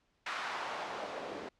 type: noise with band-pass filter sweep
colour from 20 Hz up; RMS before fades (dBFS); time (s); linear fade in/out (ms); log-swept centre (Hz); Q
white; -40; 0.26-1.49; 5; 1400 to 370; 1.4
effects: pink hiss -75 dBFS RMS until 1.59 s + low-pass 5000 Hz 12 dB/octave